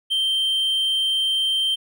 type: tone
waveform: triangle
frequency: 3136 Hz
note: G7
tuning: in tune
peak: -17 dBFS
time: 0.1-1.76 s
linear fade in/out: 20 ms
effects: none